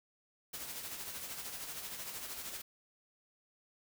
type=noise with tremolo; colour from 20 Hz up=white; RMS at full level=-42 dBFS; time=0.53-2.62 s; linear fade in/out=10 ms; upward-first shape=sine; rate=13 Hz; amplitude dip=45%; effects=none